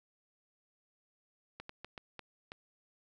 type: clicks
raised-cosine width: 0.3 ms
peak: -28 dBFS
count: 6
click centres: 1.6 / 1.694 / 1.846 / 1.978 / 2.193 / 2.519 s
effects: none